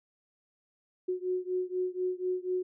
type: beating tone pair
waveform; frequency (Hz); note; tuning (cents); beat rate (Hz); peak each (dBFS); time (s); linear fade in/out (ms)
sine; 364.5 / 368.6; F#4 / F#4; -26 / -7; 4.1; -32 / -33; 1.08-2.63; 10
effects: none